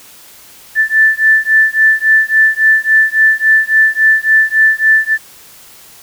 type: beating tone pair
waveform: sine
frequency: 1760 / 1763.6 Hz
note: A6 / A6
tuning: 0 / +4 cents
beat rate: 3.6 Hz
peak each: -10 dBFS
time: 0.75-5.18 s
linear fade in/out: 50 ms
effects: white hiss -39 dBFS RMS until 6.02 s